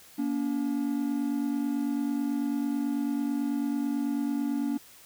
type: tone pair together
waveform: triangle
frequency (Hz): 236.2 / 285.3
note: A#3 / C#4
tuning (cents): +23 / +50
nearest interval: minor third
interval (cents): 327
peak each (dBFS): -29 / -26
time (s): 0.18-4.78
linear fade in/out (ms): 10
effects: white hiss -53 dBFS RMS until 5.05 s